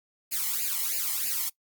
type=noise with flanger; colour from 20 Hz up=blue; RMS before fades=-29 dBFS; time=0.31-1.5 s; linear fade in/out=20 ms; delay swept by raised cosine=0.42 to 0.99 ms; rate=3.1 Hz; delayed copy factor=+1; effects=noise-tail reverb RT60 0.1 s tail -21 dB re dry + Opus 48 kbps